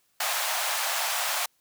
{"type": "high-pass noise", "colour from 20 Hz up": "pink", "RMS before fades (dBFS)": -28, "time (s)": [0.2, 1.46], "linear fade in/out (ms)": 5, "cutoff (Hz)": 630, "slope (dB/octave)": 48, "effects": ["white hiss -69 dBFS RMS until 1.6 s"]}